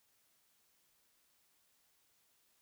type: silence
effects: white hiss -74 dBFS RMS until 2.61 s